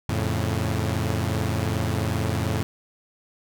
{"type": "chord", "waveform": "sawtooth", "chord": "F augmented", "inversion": "none", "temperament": "equal", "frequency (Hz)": [87.31, 110, 138.59], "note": ["F2", "A2", "C#3"], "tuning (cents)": [0, 0, 0], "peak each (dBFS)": [-23, -22, -26], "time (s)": [0.09, 2.63], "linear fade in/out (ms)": 0, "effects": []}